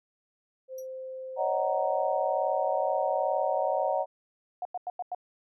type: tone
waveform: sine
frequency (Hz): 521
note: C5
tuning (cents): -7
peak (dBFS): -36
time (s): 0.68-3.95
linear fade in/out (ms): 50
type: tone with exponential decay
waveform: 25% pulse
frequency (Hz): 5800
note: F#8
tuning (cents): -35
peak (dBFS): -38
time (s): 0.78-0.87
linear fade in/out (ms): 5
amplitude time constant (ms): 19
type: chord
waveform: sine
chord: D# minor seventh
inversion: third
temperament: just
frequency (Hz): 560 / 622.3 / 746.7 / 933.4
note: C#5 / D#5 / F#5 / A#5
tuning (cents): +18 / 0 / +16 / +2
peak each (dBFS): -30 / -30 / -30 / -33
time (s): 1.36-4.06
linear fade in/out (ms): 50
type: tone bursts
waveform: sine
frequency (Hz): 722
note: F#5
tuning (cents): -43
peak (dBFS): -30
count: 5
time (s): 4.62-5.148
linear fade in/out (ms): 2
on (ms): 32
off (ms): 92
effects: none